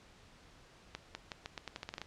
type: accelerating click train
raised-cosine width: 0.2 ms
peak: -23 dBFS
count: 12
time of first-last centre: 0.95-2.016 s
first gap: 200 ms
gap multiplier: 0.84
effects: pink hiss -60 dBFS RMS until 2.06 s + low-pass 6000 Hz 12 dB/octave